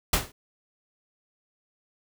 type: noise with exponential decay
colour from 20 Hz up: pink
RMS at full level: -17 dBFS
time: 0.13-0.32 s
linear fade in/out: 5 ms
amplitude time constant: 41 ms
effects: none